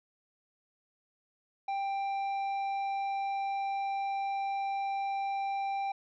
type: tone with tanh clipping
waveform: sine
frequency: 788 Hz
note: G5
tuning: 9 cents sharp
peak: -32 dBFS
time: 1.68-5.92 s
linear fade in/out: 5 ms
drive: 8 dB
effects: none